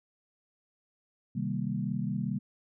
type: chord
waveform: sine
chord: C minor seventh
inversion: none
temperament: equal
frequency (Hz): 130.81 / 155.56 / 196 / 233.1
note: C3 / Eb3 / G3 / Bb3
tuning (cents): 0 / 0 / 0 / 0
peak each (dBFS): -35 / -36 / -33 / -36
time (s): 1.35-2.39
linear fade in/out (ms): 10
effects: none